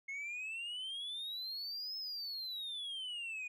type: exponential two-way sweep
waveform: sine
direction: up then down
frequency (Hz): 2157 to 5220 to 2440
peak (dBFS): -37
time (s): 0.08-3.48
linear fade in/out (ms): 10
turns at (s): 1.97
effects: tanh soft clip ceiling -39 dBFS